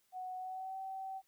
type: tone with pitch glide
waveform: sine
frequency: 740 to 767.4 Hz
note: F#5 to G5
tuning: 0 to -37 cents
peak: -40 dBFS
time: 0.12-1.22 s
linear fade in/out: 50 ms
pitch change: +63 cents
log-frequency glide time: 0.37-0.78 s
effects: white hiss -75 dBFS RMS until 1.27 s